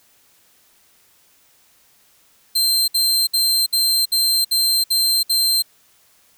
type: tone bursts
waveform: sawtooth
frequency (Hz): 4138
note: C8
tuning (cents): -20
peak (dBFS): -12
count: 8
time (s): 2.55-5.624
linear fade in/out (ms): 10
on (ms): 330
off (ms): 62
effects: white hiss -56 dBFS RMS until 6.37 s